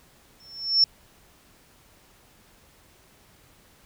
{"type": "tone with exponential growth", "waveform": "sine", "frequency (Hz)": 5400, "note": "E8", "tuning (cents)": 41, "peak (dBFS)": -12, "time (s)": [0.4, 0.84], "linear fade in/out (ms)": 2, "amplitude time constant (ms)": 94, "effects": ["pink hiss -57 dBFS RMS until 3.85 s"]}